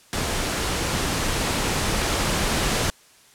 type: noise with level ramp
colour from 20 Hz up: pink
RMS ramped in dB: -25 to -22 dBFS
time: 0.13-2.9 s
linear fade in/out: 0 ms
effects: white hiss -53 dBFS RMS until 3.34 s + low-pass 10000 Hz 12 dB/octave